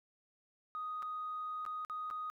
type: tone with dropouts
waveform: sine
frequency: 1246 Hz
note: D#6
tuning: 2 cents sharp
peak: -37 dBFS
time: 0.75-2.3 s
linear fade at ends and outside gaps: 0 ms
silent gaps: 1.023-1.028 / 1.652-1.663 / 1.849-1.898 / 2.102-2.11 s
effects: tanh soft clip ceiling -33 dBFS + 13-bit